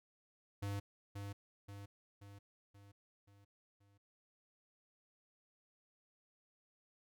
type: tone with echo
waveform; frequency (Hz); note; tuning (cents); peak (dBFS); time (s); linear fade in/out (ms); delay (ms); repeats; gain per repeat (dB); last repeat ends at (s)
square; 100.5; G2; +44; -39; 0.62-0.8; 10; 530; 6; -5; 3.98
effects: none